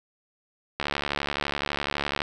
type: click train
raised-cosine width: 0.3 ms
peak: -10 dBFS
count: 103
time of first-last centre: 0.8-2.219 s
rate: 71.9 Hz
effects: none